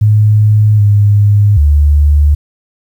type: tone with pitch steps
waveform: sine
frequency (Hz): 106.3 / 102.9 / 73.4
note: G#2 / G#2 / D2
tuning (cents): +41 / -16 / 0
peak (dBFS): -4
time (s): 0.01-2.35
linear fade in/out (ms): 10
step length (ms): 780
effects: 7-bit